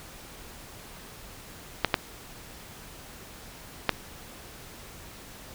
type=clicks; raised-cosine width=0.3 ms; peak=-4 dBFS; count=3; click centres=1.847 / 1.942 / 3.893 s; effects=pink hiss -46 dBFS RMS until 5.54 s